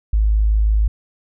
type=tone; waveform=sine; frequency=53 Hz; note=G#1; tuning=36 cents sharp; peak=-12 dBFS; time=0.13-0.88 s; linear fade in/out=5 ms; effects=none